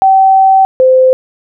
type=tone pair in turn; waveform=sine; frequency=769 / 517 Hz; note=G5 / C5; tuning=-33 / -21 cents; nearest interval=perfect fifth; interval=688 cents; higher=first; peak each=-3 dBFS; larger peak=neither; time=0.02-0.65 / 0.8-1.13 s; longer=first; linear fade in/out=0 ms; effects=none

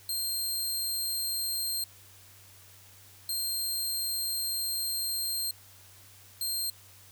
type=tone bursts at uneven times; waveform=15% pulse; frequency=4186 Hz; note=C8; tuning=in tune; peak=-23 dBFS; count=3; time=0.09-1.84 / 3.29-5.51 / 6.41-6.7 s; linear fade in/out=2 ms; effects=added 96 Hz sine -58 dBFS peak until 7.11 s + white hiss -55 dBFS RMS until 7.11 s

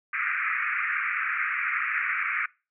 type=band-pass noise; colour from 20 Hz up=white; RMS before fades=-28 dBFS; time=0.13-2.46 s; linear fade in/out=5 ms; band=1200 to 2400 Hz; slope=96 dB/octave; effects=noise-tail reverb RT60 0.3 s tail -23 dB re dry

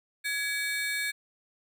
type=ring-modulated tone; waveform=35% pulse; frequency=1980 Hz; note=B6; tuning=4 cents sharp; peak=-24 dBFS; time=0.24-1.12 s; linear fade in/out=20 ms; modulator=303 Hz; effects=none

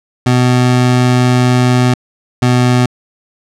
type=tone pair in turn; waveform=25% pulse; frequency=124.9 / 124.31 Hz; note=B2 / B2; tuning=+20 / +12 cents; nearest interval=unison; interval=8 cents; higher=first; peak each=-4 dBFS; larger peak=neither; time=0.26-1.94 / 2.42-2.86 s; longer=first; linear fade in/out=5 ms; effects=low-pass 8000 Hz 12 dB/octave

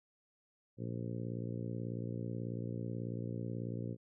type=harmonic tone; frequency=58.27 Hz; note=A#1; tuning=in tune; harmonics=2 / 3 / 4 / 5 / 6 / 7 / 8 / 9; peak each=-40 / -44 / -46 / -48 / -50 / -51 / -52 / -53 dBFS; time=0.77-3.97 s; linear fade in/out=50 ms; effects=none

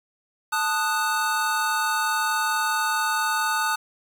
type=chord; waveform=square; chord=D# diminished; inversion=second; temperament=equal with one note detuned; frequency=880 / 1240.9 / 1480 Hz; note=A5 / D#6 / F#6; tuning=0 / -5 / 0 cents; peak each=-27 dBFS; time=0.52-3.76 s; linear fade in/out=10 ms; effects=8-bit

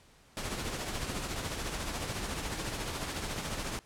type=noise with tremolo; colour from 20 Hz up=pink; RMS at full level=-34 dBFS; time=0.37-3.79 s; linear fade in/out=0 ms; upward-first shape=triangle; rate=14 Hz; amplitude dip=50%; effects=pink hiss -61 dBFS RMS until 3.85 s + low-pass 10000 Hz 12 dB/octave

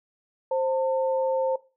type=tone pair together; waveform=sine; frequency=526.1 / 899 Hz; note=C5 / A5; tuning=+9 / +37 cents; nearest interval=major sixth; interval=928 cents; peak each=-23 / -29 dBFS; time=0.51-1.56 s; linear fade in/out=5 ms; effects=noise-tail reverb RT60 0.3 s tail -18 dB re dry

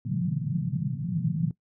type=band-pass noise; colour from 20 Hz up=pink; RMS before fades=-28 dBFS; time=0.05-1.51 s; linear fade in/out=2 ms; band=130 to 180 Hz; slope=48 dB/octave; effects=noise-tail reverb RT60 0.1 s tail -19 dB re dry

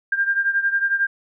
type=beating tone pair; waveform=sine; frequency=1595 / 1606 Hz; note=G6 / G6; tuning=+30 / +41 cents; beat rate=11 Hz; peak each=-19 / -23 dBFS; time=0.12-1.07 s; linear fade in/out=5 ms; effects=none

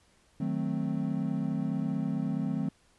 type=chord; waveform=triangle; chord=D# diminished seventh; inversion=none; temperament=equal; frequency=155.56 / 185 / 220 / 261.6 Hz; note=D#3 / F#3 / A3 / C4; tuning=0 / 0 / 0 / 0 cents; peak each=-32 dBFS; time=0.4-2.69 s; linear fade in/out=5 ms; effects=pink hiss -65 dBFS RMS until 2.98 s + resampled to 24000 Hz

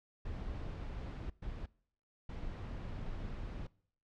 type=noise bursts at uneven times; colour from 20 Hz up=brown; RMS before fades=-42 dBFS; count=3; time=0.25-1.3 / 1.42-1.66 / 2.29-3.67 s; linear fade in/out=5 ms; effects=noise-tail reverb RT60 0.6 s tail -23 dB re dry + low-pass 4000 Hz 12 dB/octave

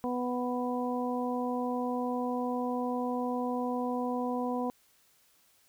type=harmonic tone; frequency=247.5 Hz; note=B3; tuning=4 cents sharp; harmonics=1 / 2 / 3 / 4; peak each=-32 / -35 / -37 / -38 dBFS; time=0.04-4.7 s; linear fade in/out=0 ms; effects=white hiss -66 dBFS RMS until 5.68 s

